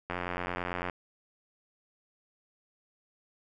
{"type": "click train", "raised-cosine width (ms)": 0.5, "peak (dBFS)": -18, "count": 72, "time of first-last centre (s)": [0.1, 0.898], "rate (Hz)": 89, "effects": []}